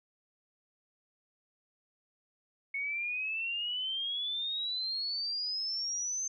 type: exponential sweep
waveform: sine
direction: up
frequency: 2200 to 6300 Hz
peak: -32 dBFS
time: 2.74-6.28 s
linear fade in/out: 5 ms
effects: none